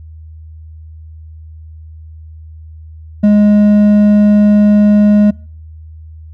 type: tone with hard clipping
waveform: sine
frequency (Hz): 207.7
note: G#3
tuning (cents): 0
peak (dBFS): -6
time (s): 3.23-5.31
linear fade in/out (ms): 10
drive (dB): 5
effects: noise-tail reverb RT60 0.5 s tail -26 dB re dry + added 79 Hz sine -30 dBFS peak until 6.33 s